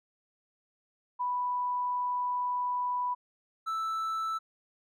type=tone pair in turn; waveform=sine / triangle; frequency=987.8 / 1318.6 Hz; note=B5 / E6; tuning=0 / 0 cents; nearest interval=perfect fourth; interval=500 cents; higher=second; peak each=-28 / -28 dBFS; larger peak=neither; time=1.19-3.15 / 3.66-4.39 s; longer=first; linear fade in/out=20 ms; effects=none